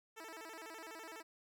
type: tone with vibrato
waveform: 10% pulse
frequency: 380 Hz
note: F#4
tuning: 46 cents sharp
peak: -40 dBFS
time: 0.16-1.23 s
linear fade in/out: 20 ms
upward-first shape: square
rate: 12 Hz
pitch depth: 270 cents each way
effects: none